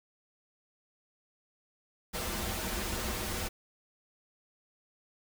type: noise with comb filter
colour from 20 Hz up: pink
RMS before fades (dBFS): -35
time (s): 2.13-3.49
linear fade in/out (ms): 20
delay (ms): 7.1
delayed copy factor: -0.8
effects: none